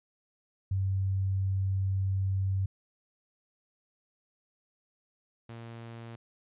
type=tone pair in turn; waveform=sine / sawtooth; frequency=96.1 / 115.71 Hz; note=G2 / A#2; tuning=-34 / -12 cents; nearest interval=minor third; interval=322 cents; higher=second; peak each=-26 / -38 dBFS; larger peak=first; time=0.71-2.66 / 5.49-6.16 s; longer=first; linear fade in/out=5 ms; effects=resampled to 8000 Hz